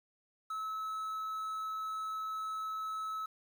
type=tone; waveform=triangle; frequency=1297 Hz; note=E6; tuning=28 cents flat; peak=-34 dBFS; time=0.5-3.26 s; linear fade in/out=5 ms; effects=10-bit